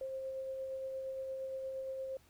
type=tone with tremolo; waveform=sine; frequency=530 Hz; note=C5; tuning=22 cents sharp; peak=-37 dBFS; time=0.01-2.17 s; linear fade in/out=2 ms; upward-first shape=sine; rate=8.6 Hz; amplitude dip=25%; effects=added 77 Hz sine -70 dBFS peak until 2.29 s + pink hiss -67 dBFS RMS until 2.29 s